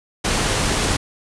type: low-pass noise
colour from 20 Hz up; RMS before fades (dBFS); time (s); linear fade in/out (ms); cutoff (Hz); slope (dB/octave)
pink; -20; 0.24-0.97; 10; 9900; 48
effects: none